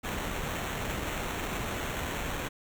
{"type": "noise with sample-and-hold", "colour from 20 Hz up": "pink", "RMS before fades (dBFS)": -34, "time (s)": [0.03, 2.49], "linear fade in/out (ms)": 20, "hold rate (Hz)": 4900, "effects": []}